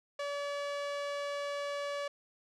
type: tone with low-pass filter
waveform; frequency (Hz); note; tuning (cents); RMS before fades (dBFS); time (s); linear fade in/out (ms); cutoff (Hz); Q
sawtooth; 572; D5; -46; -37; 0.19-2.08; 5; 5600; 0.6
effects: none